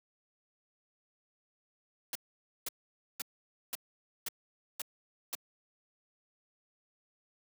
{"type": "noise bursts", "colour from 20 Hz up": "white", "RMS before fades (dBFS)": -37, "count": 7, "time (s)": [2.13, 5.351], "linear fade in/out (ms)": 2, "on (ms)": 23, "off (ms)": 510, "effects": ["high-pass 200 Hz 12 dB/octave"]}